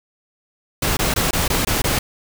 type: noise bursts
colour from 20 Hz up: pink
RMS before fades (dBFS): -19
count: 7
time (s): 0.82-1.99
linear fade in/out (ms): 5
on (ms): 150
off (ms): 20
effects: none